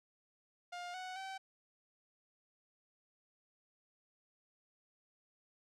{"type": "tone with pitch steps", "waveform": "sawtooth", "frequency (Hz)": [707, 741, 769], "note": ["F5", "F#5", "G5"], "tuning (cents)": [21, 2, -33], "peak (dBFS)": -39, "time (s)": [0.72, 1.38], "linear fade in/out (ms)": 10, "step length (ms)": 220, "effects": ["low-pass 6000 Hz 12 dB/octave"]}